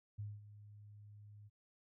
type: tone with ADSR envelope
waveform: sine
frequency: 103.9 Hz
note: G#2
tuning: 1 cent sharp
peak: -40 dBFS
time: 0.18-1.5 s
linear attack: 15 ms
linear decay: 210 ms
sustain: -14 dB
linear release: 33 ms
effects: none